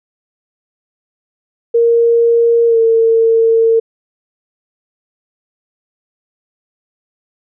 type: tone with pitch glide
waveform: sine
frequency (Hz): 466.2 to 453.7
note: A#4 to A#4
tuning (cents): 0 to -47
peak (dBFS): -7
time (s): 1.74-3.8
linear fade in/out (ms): 10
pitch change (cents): -47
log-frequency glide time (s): 2.67-2.78
effects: none